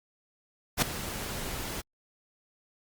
pink noise with ADSR envelope, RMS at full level -21 dBFS, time 0.77-1.82 s, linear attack 52 ms, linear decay 4 ms, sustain -15 dB, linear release 21 ms, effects Opus 48 kbps

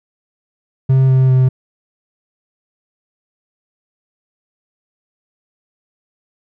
triangle tone with pitch steps, 132.4 / 130.88 / 129.38 Hz, C3 / C3 / C3, +21 / +1 / -19 cents, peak -6 dBFS, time 0.89-1.49 s, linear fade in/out 10 ms, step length 200 ms, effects none

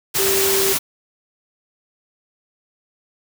sine tone in noise, 390 Hz, G4, 9 cents flat, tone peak -19 dBFS, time 0.18-0.74 s, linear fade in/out 20 ms, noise white, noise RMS -19 dBFS, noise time 0.14-0.79 s, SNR -3 dB, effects none

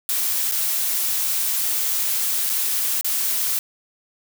blue noise with dropouts, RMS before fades -22 dBFS, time 0.09-3.59 s, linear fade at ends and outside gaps 1 ms, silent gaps 0.514-0.52 / 2.494-2.498 / 3.011-3.045 s, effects none

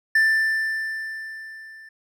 triangle tone with level ramp, 1773 Hz, A6, 13 cents sharp, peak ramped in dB -12 to -40 dBFS, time 0.15-1.89 s, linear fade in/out 5 ms, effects none

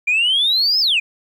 sine exponential two-way sweep, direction up then down, 2360 to 5300 to 2360 Hz, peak -12 dBFS, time 0.07-1 s, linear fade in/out 10 ms, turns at 0.8 s, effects tanh soft clip ceiling -10 dBFS + 9-bit

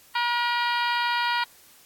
harmonic tone with a mistuned harmonic, 478.5 Hz, A#4, 45 cents sharp, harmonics 2 / 3 / 4 / 5 / 6 / 7 / 8 / 9 / 10, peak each -25 / -29 / -31 / -33 / -35 / -36 / -37 / -38 / -39 dBFS, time 0.15-1.44 s, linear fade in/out 5 ms, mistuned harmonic 7, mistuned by -59 cents, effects white hiss -54 dBFS RMS until 1.85 s + AAC 64 kbps

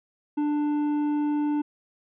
sine tone with hard clipping, 295.6 Hz, D4, 11 cents sharp, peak -24 dBFS, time 0.37-1.62 s, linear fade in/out 10 ms, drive 6 dB, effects resampled to 8000 Hz

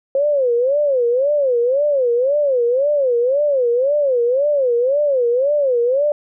sine tone with vibrato, 529 Hz, C5, 19 cents sharp, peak -13 dBFS, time 0.15-6.12 s, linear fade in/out 2 ms, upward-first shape sine, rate 1.9 Hz, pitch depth 200 cents each way, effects none

